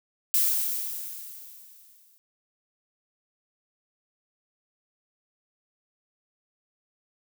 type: noise with exponential decay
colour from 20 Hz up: violet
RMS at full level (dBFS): -21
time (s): 0.34-2.18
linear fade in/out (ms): 0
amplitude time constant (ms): 400
effects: none